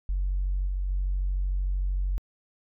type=tone with level steps; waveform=sine; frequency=46.61 Hz; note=F#1; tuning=13 cents sharp; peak=-23 / -25 / -23 dBFS; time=0.09-2.18 s; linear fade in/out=0 ms; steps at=0.66 / 0.88 s; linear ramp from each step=20 ms; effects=tanh soft clip ceiling -20 dBFS